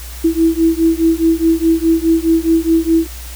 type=beating tone pair; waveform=sine; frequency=325.6 / 330.4 Hz; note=E4 / E4; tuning=-21 / +4 cents; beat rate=4.8 Hz; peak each=-13 dBFS; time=0.24-3.07 s; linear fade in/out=10 ms; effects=added 60 Hz sine -28 dBFS peak until 3.35 s + white hiss -34 dBFS RMS until 3.35 s